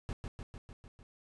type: noise with echo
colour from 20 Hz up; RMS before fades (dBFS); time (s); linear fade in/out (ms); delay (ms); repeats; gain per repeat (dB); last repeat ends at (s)
brown; -37; 0.09-0.13; 0; 150; 6; -3; 1.03
effects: resampled to 22050 Hz